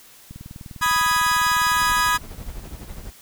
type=click train; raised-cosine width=5 ms; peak=-25 dBFS; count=34; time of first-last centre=0.31-1.968 s; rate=19.9 Hz
type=chord; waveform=40% pulse; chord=G# minor; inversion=first; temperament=equal; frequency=987.8 / 1244.5 / 1661.2 Hz; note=B5 / D#6 / G#6; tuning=0 / 0 / 0 cents; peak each=-21 dBFS; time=0.81-2.18 s; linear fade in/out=20 ms
type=noise with tremolo; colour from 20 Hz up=brown; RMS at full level=-33 dBFS; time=1.72-3.13 s; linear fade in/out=50 ms; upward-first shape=sine; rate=12 Hz; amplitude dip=65%
effects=white hiss -48 dBFS RMS until 3.21 s